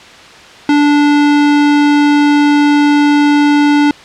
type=tone; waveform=square; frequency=291.9 Hz; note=D4; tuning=10 cents flat; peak=-7 dBFS; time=0.69-3.91 s; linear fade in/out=2 ms; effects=white hiss -35 dBFS RMS until 4.04 s + low-pass 4000 Hz 12 dB/octave